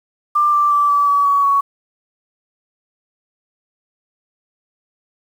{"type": "tone with pitch steps", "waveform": "sine", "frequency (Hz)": [1187, 1175.4, 1163.9, 1152.5, 1141.3, 1130.1, 1119.1], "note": ["D6", "D6", "D6", "D6", "D6", "C#6", "C#6"], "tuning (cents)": [18, 1, -16, -33, -50, 33, 16], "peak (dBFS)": -11, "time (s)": [0.35, 1.61], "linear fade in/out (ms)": 10, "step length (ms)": 180, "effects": ["7-bit"]}